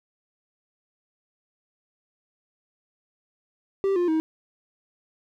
triangle tone with pitch steps, 390.8 / 352.2 / 317.4 Hz, G4 / F4 / D#4, -5 / +15 / +35 cents, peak -18 dBFS, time 3.84-4.2 s, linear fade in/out 0 ms, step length 120 ms, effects none

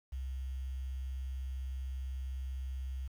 sine tone with quantisation, 65.41 Hz, C2, in tune, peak -36 dBFS, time 0.12-3.08 s, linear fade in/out 10 ms, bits 10, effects none

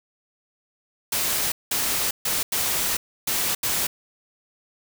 white noise bursts at uneven times, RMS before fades -24 dBFS, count 6, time 1.12-1.52 / 1.71-2.11 / 2.25-2.43 / 2.52-2.97 / 3.27-3.55 / 3.63-3.87 s, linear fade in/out 5 ms, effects none

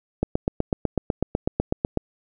click train, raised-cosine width 2 ms, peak -7 dBFS, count 15, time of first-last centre 0.23-1.973 s, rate 8.03 Hz, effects none

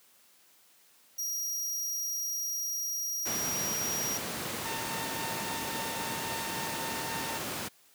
sawtooth tone, 5710 Hz, F8, 37 cents sharp, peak -29 dBFS, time 1.18-4.18 s, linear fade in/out 10 ms
pink noise, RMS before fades -35 dBFS, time 3.25-7.69 s, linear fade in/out 20 ms
sawtooth tone with tremolo, 908 Hz, A#5, 46 cents flat, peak -33 dBFS, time 4.65-7.38 s, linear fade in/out 5 ms, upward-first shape sine, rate 3.7 Hz, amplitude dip 25%
effects white hiss -62 dBFS RMS until 7.94 s + high-pass 150 Hz 12 dB/octave

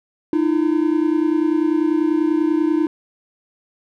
triangle tone pair together, 306.4 / 336.6 Hz, D#4 / E4, -27 / +36 cents, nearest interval major second, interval 163 cents, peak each -15 / -17 dBFS, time 0.33-2.87 s, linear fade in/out 2 ms, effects none

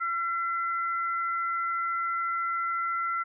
sine tone pair together, 1357 / 2031 Hz, E6 / B6, +50 / +48 cents, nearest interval perfect fifth, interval 698 cents, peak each -27 / -36 dBFS, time 0-3.24 s, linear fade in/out 20 ms, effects none

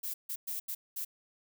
violet noise bursts at uneven times, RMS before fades -37 dBFS, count 5, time 0.03-0.14 / 0.29-0.36 / 0.47-0.6 / 0.68-0.75 / 0.96-1.05 s, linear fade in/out 10 ms, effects none

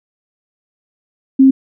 sine tone, 266.8 Hz, C4, 34 cents sharp, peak -4 dBFS, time 1.39-1.51 s, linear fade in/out 10 ms, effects none

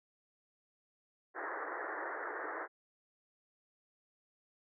white band-pass noise, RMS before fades -41 dBFS, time 1.34-2.68 s, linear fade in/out 50 ms, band 310 to 1900 Hz, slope 96 dB/octave, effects none

